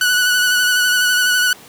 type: tone with vibrato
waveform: sawtooth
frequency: 1480 Hz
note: F#6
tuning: in tune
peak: -9 dBFS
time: 0.01-1.53 s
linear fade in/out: 2 ms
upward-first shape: sine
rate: 12 Hz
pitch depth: 24 cents each way
effects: pink hiss -41 dBFS RMS until 1.68 s + high-pass 150 Hz 12 dB/octave